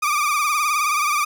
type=tone with vibrato; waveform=30% pulse; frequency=1190 Hz; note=D6; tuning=22 cents sharp; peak=-15 dBFS; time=0.02-1.25 s; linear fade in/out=10 ms; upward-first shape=triangle; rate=19 Hz; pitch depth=90 cents each way; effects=none